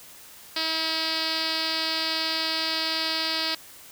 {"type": "tone with low-pass filter", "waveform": "5% pulse", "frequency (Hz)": 321.2, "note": "E4", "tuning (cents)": -45, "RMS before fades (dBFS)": -27, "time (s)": [0.56, 3.55], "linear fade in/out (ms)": 5, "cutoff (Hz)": 4800, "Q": 6.6, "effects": ["white hiss -47 dBFS RMS until 3.91 s"]}